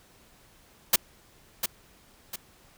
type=noise with echo; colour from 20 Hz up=white; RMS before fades=-19 dBFS; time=0.93-0.96 s; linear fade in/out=5 ms; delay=700 ms; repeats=2; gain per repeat=-8 dB; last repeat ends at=2.36 s; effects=pink hiss -58 dBFS RMS until 2.77 s